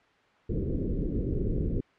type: low-pass noise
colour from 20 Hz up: pink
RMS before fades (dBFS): -29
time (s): 0.49-1.81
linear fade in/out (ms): 10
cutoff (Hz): 460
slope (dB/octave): 48
effects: white hiss -61 dBFS RMS until 1.98 s + low-pass 2000 Hz 12 dB/octave